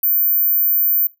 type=tone; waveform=sine; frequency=14320 Hz; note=A9; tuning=29 cents sharp; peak=-13 dBFS; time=0.03-1.07 s; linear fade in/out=5 ms; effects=noise-tail reverb RT60 0.2 s tail -17 dB re dry